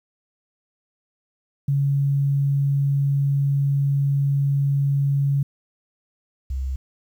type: tone pair in turn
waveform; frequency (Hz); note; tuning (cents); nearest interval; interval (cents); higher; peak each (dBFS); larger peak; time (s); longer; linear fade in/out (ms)
sine; 140 / 66.07; C#3 / C2; +18 / +17; octave + minor second; 1301; first; -17 / -23; first; 1.68-5.43 / 6.5-6.76; first; 5
effects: 9-bit